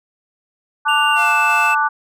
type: chord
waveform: sine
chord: D major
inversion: second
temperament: equal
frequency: 880 / 1174.7 / 1480 Hz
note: A5 / D6 / F#6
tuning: 0 / 0 / 0 cents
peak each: -18 dBFS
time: 0.85-1.89 s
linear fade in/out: 20 ms
type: tone with pitch glide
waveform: triangle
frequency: 2794 to 2637 Hz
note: F7 to E7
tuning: 0 to 0 cents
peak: -16 dBFS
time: 0.88-1.75 s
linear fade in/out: 10 ms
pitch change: -100 cents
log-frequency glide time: 1.12-1.29 s
type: tone with tremolo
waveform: sawtooth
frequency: 698.5 Hz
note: F5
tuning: in tune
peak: -21 dBFS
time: 1.15-1.76 s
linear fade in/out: 50 ms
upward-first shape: square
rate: 2.9 Hz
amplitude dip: 25%
effects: none